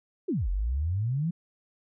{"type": "exponential two-way sweep", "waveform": "sine", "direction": "down then up", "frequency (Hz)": [426.7, 43, 176.9], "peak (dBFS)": -25, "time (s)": [0.28, 1.31], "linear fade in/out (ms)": 10, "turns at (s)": 0.49, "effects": []}